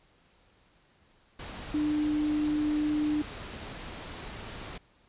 sine tone in noise, 300.5 Hz, D4, 40 cents sharp, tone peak -25 dBFS, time 1.74-3.22 s, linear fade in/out 5 ms, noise pink, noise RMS -41 dBFS, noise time 1.39-4.78 s, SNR +13 dB, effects pink hiss -64 dBFS RMS until 5.08 s + resampled to 8000 Hz

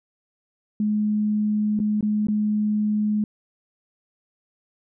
sine tone with dropouts, 211.1 Hz, G#3, 29 cents sharp, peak -19 dBFS, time 0.8-3.24 s, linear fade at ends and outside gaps 2 ms, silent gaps 1.792-1.8 / 2.009-2.027 / 2.27-2.284 s, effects none

